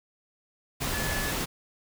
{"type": "tone in noise", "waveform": "sine", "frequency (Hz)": 1721, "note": "A6", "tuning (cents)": -39, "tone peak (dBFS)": -34, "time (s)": [0.93, 1.32], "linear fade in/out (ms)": 20, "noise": "pink", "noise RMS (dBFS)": -30, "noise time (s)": [0.8, 1.46], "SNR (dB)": -7, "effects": []}